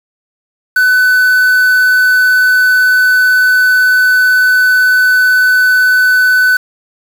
triangle tone with quantisation, 1503 Hz, F#6, 27 cents sharp, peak -4 dBFS, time 0.76-6.57 s, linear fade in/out 5 ms, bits 4, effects none

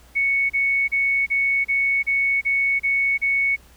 sine tone bursts, 2217 Hz, C#7, in tune, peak -17 dBFS, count 9, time 0.15-3.564 s, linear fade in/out 20 ms, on 350 ms, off 33 ms, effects added 60 Hz sine -50 dBFS peak until 3.76 s + pink hiss -53 dBFS RMS until 3.76 s

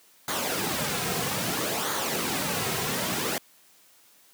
pink noise with flanger, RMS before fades -28 dBFS, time 0.28-3.38 s, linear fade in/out 2 ms, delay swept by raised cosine 0.37 to 3.47 ms, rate 0.61 Hz, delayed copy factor -0.55, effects white hiss -58 dBFS RMS until 4.33 s + high-pass 150 Hz 12 dB/octave

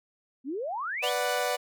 sine exponential sweep, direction up, 244.8 to 3880 Hz, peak -30 dBFS, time 0.44-1.13 s, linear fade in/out 50 ms
sawtooth chord, B minor, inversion none, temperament equal, 493.9 / 587.3 / 740 Hz, B4 / D5 / F#5, 0 / 0 / 0 cents, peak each -27 dBFS, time 1.02-1.57 s, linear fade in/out 20 ms
effects none

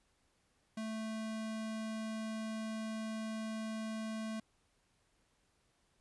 square tone, 220 Hz, A3, in tune, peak -39 dBFS, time 0.77-4.4 s, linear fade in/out 5 ms, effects pink hiss -75 dBFS RMS until 6 s + resampled to 24000 Hz

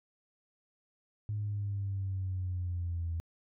sine linear sweep, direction down, 105.8 to 82.41 Hz, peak -31 dBFS, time 1.29-3.2 s, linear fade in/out 0 ms, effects tanh soft clip ceiling -27 dBFS

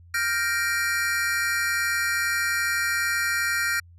square chord, G minor seventh, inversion third, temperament equal, 1396.9 / 1568 / 1864.7 / 2349 Hz, F6 / G6 / Bb6 / D7, 0 / 0 / 0 / 0 cents, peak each -28 / -31 / -27 / -32 dBFS, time 0.14-3.8 s, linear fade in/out 5 ms, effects added 86 Hz sine -47 dBFS peak until 3.98 s + resampled to 32000 Hz

